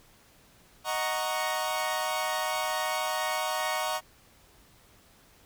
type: chord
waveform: sawtooth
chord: D# minor seventh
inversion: none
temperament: equal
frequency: 622.3 / 740 / 932.3 / 1108.7 Hz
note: D#5 / F#5 / A#5 / C#6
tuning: 0 / 0 / 0 / 0 cents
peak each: -30 dBFS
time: 0.84-4.01 s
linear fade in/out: 50 ms
effects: pink hiss -59 dBFS RMS until 5.45 s